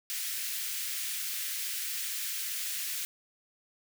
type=high-pass noise; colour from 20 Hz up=white; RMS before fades=-35 dBFS; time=0.1-3.05 s; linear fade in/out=0 ms; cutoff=1700 Hz; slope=24 dB/octave; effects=none

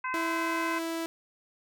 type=harmonic tone; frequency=513 Hz; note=C5; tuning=34 cents flat; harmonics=2 / 3 / 4 / 5; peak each=-32 / -36 / -38 / -40 dBFS; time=0.04-0.79 s; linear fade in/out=5 ms
type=tone; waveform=sawtooth; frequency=329.6 Hz; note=E4; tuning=in tune; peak=-27 dBFS; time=0.14-1.06 s; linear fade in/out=0 ms
effects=none

